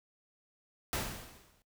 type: noise with exponential decay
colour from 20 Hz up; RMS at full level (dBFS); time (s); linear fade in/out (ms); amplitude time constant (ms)
pink; -32; 0.93-1.62; 0; 150
effects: noise-tail reverb RT60 0.1 s tail -18 dB re dry